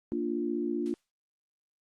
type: chord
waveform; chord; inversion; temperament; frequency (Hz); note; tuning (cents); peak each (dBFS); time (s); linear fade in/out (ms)
sine; Bb major; none; equal; 233.1 / 293.7 / 349.2; Bb3 / D4 / F4; 0 / 0 / 0; -34 / -33 / -32; 0.12-0.94; 0
type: noise with exponential decay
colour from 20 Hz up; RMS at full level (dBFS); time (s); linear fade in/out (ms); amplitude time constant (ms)
blue; -40; 0.86-1.1; 0; 52
effects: low-pass 5000 Hz 12 dB/octave + Opus 32 kbps